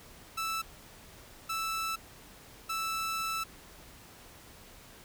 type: tone bursts at uneven times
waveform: sawtooth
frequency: 1318.5 Hz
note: E6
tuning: in tune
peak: -28 dBFS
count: 3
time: 0.37-0.62 / 1.49-1.96 / 2.69-3.44 s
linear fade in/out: 10 ms
effects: pink hiss -53 dBFS RMS until 5.04 s